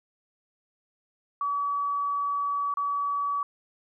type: tone with dropouts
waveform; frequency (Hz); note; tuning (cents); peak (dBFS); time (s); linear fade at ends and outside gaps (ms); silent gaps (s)
sine; 1141; C#6; +50; -25; 1.41-3.43; 2; 2.74-2.771
effects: none